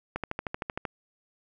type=click train; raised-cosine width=0.5 ms; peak=-16 dBFS; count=10; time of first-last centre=0.16-0.852 s; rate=13 Hz; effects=none